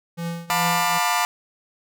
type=tone with tremolo; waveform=square; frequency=169.1 Hz; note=E3; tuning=44 cents sharp; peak=-25 dBFS; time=0.17-0.99 s; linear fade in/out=20 ms; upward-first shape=triangle; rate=2.5 Hz; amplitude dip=90%
type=chord; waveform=sawtooth; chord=B half-diminished seventh; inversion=second; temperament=just; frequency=711.2 / 889 / 987.8 / 1185.3 Hz; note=F5 / A5 / B5 / D6; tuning=+31 / +18 / 0 / +16 cents; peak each=-21 dBFS; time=0.5-1.25 s; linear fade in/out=0 ms
effects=none